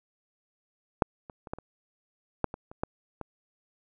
clicks, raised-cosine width 1 ms, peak -6 / -28 / -29 / -18 / -29 / -10 / -23 / -30 / -14 / -22 dBFS, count 10, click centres 1.022 / 1.298 / 1.472 / 1.535 / 1.586 / 2.443 / 2.541 / 2.715 / 2.835 / 3.213 s, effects none

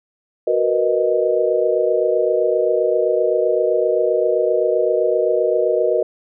sine chord, B major seventh, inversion second, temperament equal, 370 / 466.2 / 493.9 / 622.3 Hz, F#4 / A#4 / B4 / D#5, 0 / 0 / 0 / 0 cents, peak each -21 / -19 / -21 / -19 dBFS, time 0.47-6.03 s, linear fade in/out 5 ms, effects none

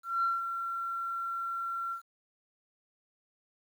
sine tone with ADSR envelope, 1363 Hz, F6, 43 cents flat, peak -24 dBFS, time 0.03-2.02 s, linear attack 200 ms, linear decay 180 ms, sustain -8 dB, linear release 100 ms, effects tanh soft clip ceiling -21 dBFS + 10-bit

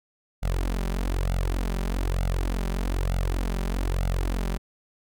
sawtooth tone with flanger, 45 Hz, F#1, 47 cents flat, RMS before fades -26 dBFS, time 0.42-4.58 s, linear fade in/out 20 ms, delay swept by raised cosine 1.4 to 5.2 ms, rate 1.1 Hz, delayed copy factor +0.9, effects none

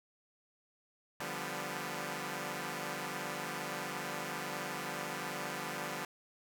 5% pulse chord, G dominant seventh, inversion second, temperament equal with one note detuned, 146.41 / 174.61 / 196 / 246.9 Hz, D3 / F3 / G3 / B3, -5 / 0 / 0 / 0 cents, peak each -32 dBFS, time 1.2-6.05 s, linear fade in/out 2 ms, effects none

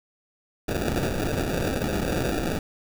violet noise with sample-and-hold, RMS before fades -26 dBFS, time 0.68-2.59 s, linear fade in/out 5 ms, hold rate 1050 Hz, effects none

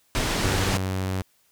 pink low-pass noise, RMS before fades -25 dBFS, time 0.15-0.77 s, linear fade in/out 0 ms, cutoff 7800 Hz, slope 12 dB/octave
sawtooth tone with pitch glide, 95 to 94.23 Hz, F#2 to F#2, +46 to +32 cents, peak -21 dBFS, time 0.42-1.22 s, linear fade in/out 5 ms, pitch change -14 cents, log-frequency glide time 0.57-0.91 s
effects white hiss -64 dBFS RMS until 1.51 s

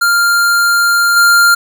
square tone with level steps, 1396.9 Hz, F6, in tune, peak -9 / -6 dBFS, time 0.01-1.55 s, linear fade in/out 10 ms, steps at 1.16 s, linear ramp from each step 10 ms, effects none

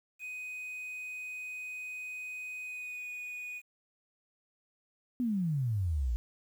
triangle tone with pitch glide, 2500 to 2473 Hz, D#7 to D#7, +8 to -11 cents, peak -37 dBFS, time 0.19-3.62 s, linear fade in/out 50 ms, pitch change -19 cents, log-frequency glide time 2.65-3.05 s
sine exponential sweep, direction down, 255.6 to 55 Hz, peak -28 dBFS, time 5.2-6.16 s, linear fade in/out 0 ms
effects 10-bit

